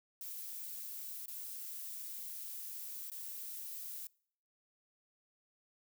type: noise with dropouts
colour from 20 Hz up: violet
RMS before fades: -45 dBFS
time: 0.21-4.07 s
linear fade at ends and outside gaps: 1 ms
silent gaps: 1.259-1.28 / 3.1-3.117 s
effects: noise-tail reverb RT60 0.6 s tail -25 dB re dry